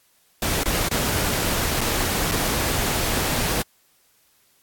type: noise with dropouts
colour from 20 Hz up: pink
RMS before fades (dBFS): -23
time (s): 0.42-3.62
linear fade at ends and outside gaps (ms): 2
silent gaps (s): 0.635-0.657 / 0.886-0.912 / 1.809-1.813 / 2.314-2.318
effects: white hiss -61 dBFS RMS until 4.62 s + AAC 64 kbps